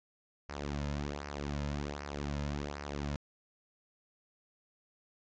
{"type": "tone with flanger", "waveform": "sawtooth", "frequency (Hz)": 72.2, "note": "D2", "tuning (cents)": -29, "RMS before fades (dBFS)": -38, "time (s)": [0.49, 3.16], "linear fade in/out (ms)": 0, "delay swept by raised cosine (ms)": [0.27, 2.67], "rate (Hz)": 1.3, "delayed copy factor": -0.7, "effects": ["resampled to 16000 Hz"]}